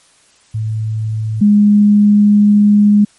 sine tone pair in turn, 109.5 / 206.7 Hz, A2 / G#3, -8 / -8 cents, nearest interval major seventh, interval 1100 cents, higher second, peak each -15 / -5 dBFS, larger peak second, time 0.54-1.41 / 1.41-3.05 s, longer second, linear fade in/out 10 ms, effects white hiss -50 dBFS RMS until 3.18 s + MP3 48 kbps

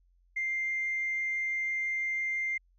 sine tone, 2098 Hz, C7, 4 cents sharp, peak -28 dBFS, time 0.36-2.58 s, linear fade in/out 10 ms, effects tanh soft clip ceiling -24 dBFS + added 44 Hz sine -63 dBFS peak until 2.78 s

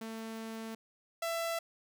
sawtooth tone pair in turn, 223.6 / 667.3 Hz, A3 / E5, +28 / +21 cents, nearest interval octave + perfect fifth, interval 1893 cents, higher second, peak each -36 / -29 dBFS, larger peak second, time 0.01-0.75 / 1.22-1.59 s, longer first, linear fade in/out 5 ms, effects none

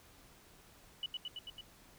sine tone with echo, 2960 Hz, F#7, in tune, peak -35 dBFS, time 1.03-1.06 s, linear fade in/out 2 ms, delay 110 ms, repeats 5, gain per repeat -2 dB, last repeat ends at 1.61 s, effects pink hiss -61 dBFS RMS until 1.98 s

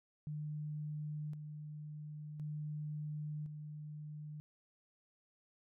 sine tone with tremolo, 150.7 Hz, D3, 45 cents sharp, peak -39 dBFS, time 0.27-4.4 s, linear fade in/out 0 ms, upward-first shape square, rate 0.47 Hz, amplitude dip 45%, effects none

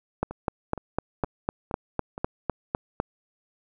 two click trains, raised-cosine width 1 ms, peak -21 / -10 dBFS, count 5 / 12, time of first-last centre 0.31-2.179 / 0.23-3.001 s, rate 2.14 / 3.97 Hz, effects none

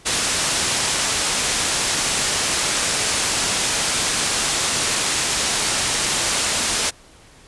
white low-pass noise, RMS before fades -21 dBFS, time 0.05-6.91 s, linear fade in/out 20 ms, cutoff 9400 Hz, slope 24 dB/octave, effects pink hiss -48 dBFS RMS until 7.47 s + resampled to 24000 Hz

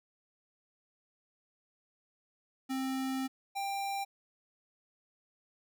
square tone pair in turn, 264 / 791.1 Hz, C4 / G5, +16 / +16 cents, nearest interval octave + perfect fifth, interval 1900 cents, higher second, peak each -33 / -34 dBFS, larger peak first, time 2.69-3.28 / 3.55-4.05 s, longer first, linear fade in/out 20 ms, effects none

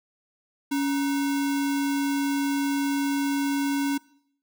sine tone with sample-and-hold, 280.1 Hz, C#4, 18 cents sharp, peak -22 dBFS, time 0.71-3.98 s, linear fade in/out 10 ms, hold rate 1225 Hz, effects noise-tail reverb RT60 0.7 s tail -23 dB re dry

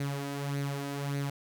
sawtooth tone with flanger, 140.9 Hz, C#3, 29 cents sharp, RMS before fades -34 dBFS, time 0-1.3 s, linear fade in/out 5 ms, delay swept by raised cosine 0.47 to 3.17 ms, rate 1.7 Hz, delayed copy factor +0.55, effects none

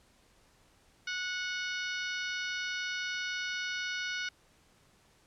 harmonic tone, 734 Hz, F#5, 14 cents flat, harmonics 2 / 3 / 4 / 5 / 6 / 7 / 8, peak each -36 / -40 / -42 / -44 / -46 / -47 / -48 dBFS, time 1.07-4.29 s, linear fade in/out 5 ms, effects pink hiss -65 dBFS RMS until 5.26 s + low-pass 10000 Hz 12 dB/octave

